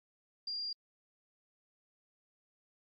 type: tone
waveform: sine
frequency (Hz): 4789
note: D8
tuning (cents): +33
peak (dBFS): -36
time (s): 0.47-0.73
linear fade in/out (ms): 5
effects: AAC 48 kbps

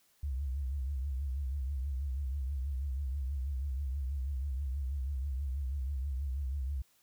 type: tone with vibrato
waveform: sine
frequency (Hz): 67.8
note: C#2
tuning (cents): -38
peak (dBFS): -32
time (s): 0.23-6.82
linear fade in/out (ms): 5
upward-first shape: triangle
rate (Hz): 6.2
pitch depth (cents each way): 150
effects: white hiss -69 dBFS RMS until 7.02 s

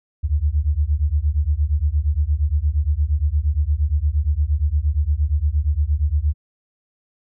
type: beating tone pair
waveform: sine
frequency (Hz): 70.1 / 78.7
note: C#2 / D#2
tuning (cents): +20 / +20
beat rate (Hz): 8.6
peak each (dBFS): -19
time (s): 0.23-6.34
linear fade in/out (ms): 20
effects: none

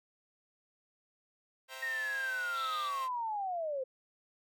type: chord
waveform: 10% pulse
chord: C dominant seventh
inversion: none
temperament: equal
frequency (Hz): 523.3 / 659.3 / 784 / 932.3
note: C5 / E5 / G5 / Bb5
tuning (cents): 0 / 0 / 0 / 0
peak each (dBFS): -39 / -42 / -44 / -42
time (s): 1.68-3.09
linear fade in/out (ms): 50
type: linear sweep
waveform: sine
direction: down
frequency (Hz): 1871 to 506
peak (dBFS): -33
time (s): 1.82-3.84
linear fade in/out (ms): 10
type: band-pass noise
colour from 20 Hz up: pink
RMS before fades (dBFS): -45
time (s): 2.53-2.92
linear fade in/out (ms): 50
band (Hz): 3400 to 3900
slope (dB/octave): 96
effects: none

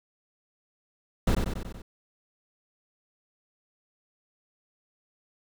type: noise with echo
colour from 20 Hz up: brown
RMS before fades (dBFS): -22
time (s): 1.27-1.35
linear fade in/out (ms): 5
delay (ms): 94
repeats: 5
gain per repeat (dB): -4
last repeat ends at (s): 1.82
effects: none

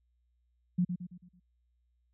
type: tone with echo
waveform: sine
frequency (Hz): 178.4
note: F3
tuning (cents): +37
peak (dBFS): -24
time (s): 0.78-0.85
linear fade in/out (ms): 10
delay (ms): 110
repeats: 5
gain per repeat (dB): -7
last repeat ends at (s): 1.4
effects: added 60 Hz sine -70 dBFS peak until 2.13 s

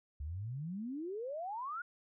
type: exponential sweep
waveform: sine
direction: up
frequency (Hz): 67.9 to 1468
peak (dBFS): -38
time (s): 0.2-1.82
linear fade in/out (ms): 5
effects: none

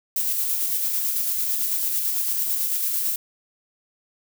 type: noise with tremolo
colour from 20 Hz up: violet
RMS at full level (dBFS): -23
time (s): 0.16-3.16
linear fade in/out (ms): 2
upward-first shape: square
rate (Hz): 9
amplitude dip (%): 25
effects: none

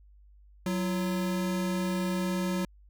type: tone pair together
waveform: square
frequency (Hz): 185.3 / 341.4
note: F#3 / F4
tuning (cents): +3 / -39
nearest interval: major seventh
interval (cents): 1058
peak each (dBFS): -29 / -36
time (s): 0.66-2.65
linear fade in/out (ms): 2
effects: added 50 Hz sine -53 dBFS peak until 2.89 s

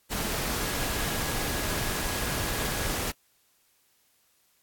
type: tone in noise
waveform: sine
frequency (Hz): 1661.2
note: G#6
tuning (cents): 0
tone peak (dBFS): -41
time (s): 0.59-2.93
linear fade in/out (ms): 20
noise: pink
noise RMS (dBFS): -30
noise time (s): 0.1-3.12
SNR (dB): -14
effects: white hiss -67 dBFS RMS until 4.62 s + AAC 64 kbps

